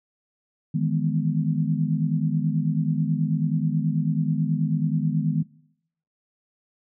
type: chord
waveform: sine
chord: E major seventh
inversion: third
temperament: equal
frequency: 155.56 / 164.81 / 207.7 / 246.9 Hz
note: D#3 / E3 / G#3 / B3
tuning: 0 / 0 / 0 / 0 cents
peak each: -23 / -27 / -28 / -29 dBFS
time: 0.74-5.43 s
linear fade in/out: 10 ms
effects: noise-tail reverb RT60 0.7 s tail -20 dB re dry

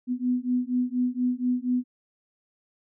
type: beating tone pair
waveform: sine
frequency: 246.9 / 251.1 Hz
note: B3 / B3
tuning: 0 / +29 cents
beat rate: 4.2 Hz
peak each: -26 dBFS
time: 0.07-1.84 s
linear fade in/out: 50 ms
effects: none

